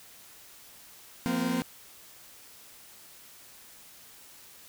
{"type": "chord", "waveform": "40% pulse", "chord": "F suspended fourth", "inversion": "none", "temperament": "equal with one note detuned", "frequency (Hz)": [174.61, 233.1, 257.4], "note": ["F3", "Bb3", "C4"], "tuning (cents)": [0, 0, -28], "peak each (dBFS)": [-33, -30, -29], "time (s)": [1.26, 1.62], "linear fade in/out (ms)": 0, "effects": ["white hiss -52 dBFS RMS until 4.68 s"]}